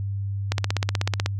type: click train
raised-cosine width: 0.2 ms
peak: -6 dBFS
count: 13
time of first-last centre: 0.52-1.261 s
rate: 16.2 Hz
effects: added 99 Hz sine -25 dBFS peak until 1.39 s